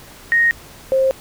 sine tone pair in turn, 1864.7 / 530 Hz, A#6 / C5, 0 / +22 cents, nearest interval octave + minor seventh, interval 2178 cents, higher first, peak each -11 / -12 dBFS, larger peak first, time 0.32-0.51 / 0.92-1.11 s, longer neither, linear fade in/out 0 ms, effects pink hiss -41 dBFS RMS until 1.2 s

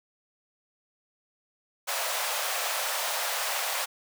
pink high-pass noise, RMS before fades -30 dBFS, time 1.87-3.86 s, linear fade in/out 20 ms, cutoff 550 Hz, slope 48 dB/octave, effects none

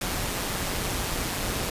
pink noise with amplitude modulation, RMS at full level -27 dBFS, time 0.01-1.7 s, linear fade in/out 5 ms, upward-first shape sine, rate 182 Hz, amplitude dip 45%, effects resampled to 32000 Hz

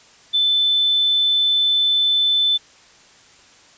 sine tone, 3520 Hz, A7, in tune, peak -14 dBFS, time 0.33-2.58 s, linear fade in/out 20 ms, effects white hiss -49 dBFS RMS until 3.77 s + resampled to 16000 Hz

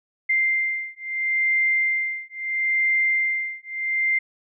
sine beating tone pair, 2093 / 2093.75 Hz, C7 / C7, 0 / +1 cents, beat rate 0.75 Hz, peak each -23 dBFS, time 0.29-4.19 s, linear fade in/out 10 ms, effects none

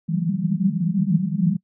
white band-pass noise, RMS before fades -21 dBFS, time 0.08-1.57 s, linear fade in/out 10 ms, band 160 to 200 Hz, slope 96 dB/octave, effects noise-tail reverb RT60 0.1 s tail -25 dB re dry

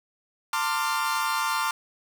40% pulse chord, D minor seventh, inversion second, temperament equal with one note detuned, 897.5 / 1046.5 / 1174.7 / 1396.9 Hz, A5 / C6 / D6 / F6, +34 / 0 / 0 / 0 cents, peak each -29 dBFS, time 0.53-1.71 s, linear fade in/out 2 ms, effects none

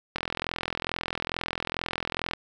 click train, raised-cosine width 0.3 ms, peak -12 dBFS, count 93, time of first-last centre 0.16-2.335 s, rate 42.3 Hz, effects none

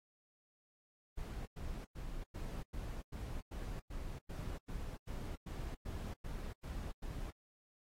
brown noise bursts, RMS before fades -43 dBFS, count 16, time 1.17-7.31 s, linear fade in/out 10 ms, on 290 ms, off 100 ms, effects AAC 48 kbps

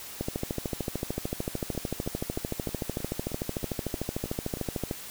two click trains, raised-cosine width 2 ms, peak -24 / -16 dBFS, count 10 / 64, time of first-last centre 1.75-4.571 / 0.21-4.911 s, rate 3.19 / 13.4 Hz, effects white hiss -42 dBFS RMS until 5.1 s

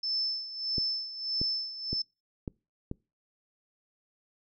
sine tone with tremolo, 5274 Hz, E8, in tune, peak -27 dBFS, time 0.03-2.02 s, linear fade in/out 5 ms, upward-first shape sine, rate 1.6 Hz, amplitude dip 75%
clicks, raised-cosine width 3 ms, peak -21 dBFS, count 5, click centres 0.782 / 1.415 / 1.93 / 2.478 / 2.914 s
effects noise-tail reverb RT60 0.3 s tail -26 dB re dry

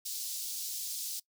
pink high-pass noise, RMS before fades -38 dBFS, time 0.05-1.2 s, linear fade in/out 10 ms, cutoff 4400 Hz, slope 24 dB/octave, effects noise-tail reverb RT60 0.1 s tail -21 dB re dry

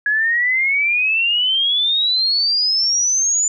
sine exponential sweep, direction up, 1670 to 7080 Hz, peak -14 dBFS, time 0.06-3.48 s, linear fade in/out 2 ms, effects none

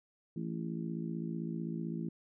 harmonic tone with a mistuned harmonic, 55.7 Hz, A1, 22 cents sharp, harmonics 3 / 4 / 5 / 6 / 7, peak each -38 / -40 / -47 / -43 / -54 dBFS, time 0.36-2.09 s, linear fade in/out 5 ms, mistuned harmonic 7, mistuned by +66 cents, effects none

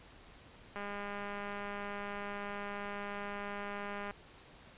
click train, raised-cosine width 0.5 ms, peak -27 dBFS, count 681, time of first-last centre 0.76-4.11 s, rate 203 Hz, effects pink hiss -57 dBFS RMS until 4.77 s + resampled to 8000 Hz

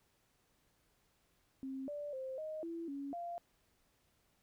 sine tone with pitch steps, 266.4 / 585 / 525 / 623 / 334.2 / 279.7 / 691 Hz, C4 / D5 / C5 / D#5 / E4 / C#4 / F5, +31 / -7 / +6 / +2 / +24 / +16 / -19 cents, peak -40 dBFS, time 1.63-3.38 s, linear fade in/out 0 ms, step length 250 ms, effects pink hiss -75 dBFS RMS until 4.42 s

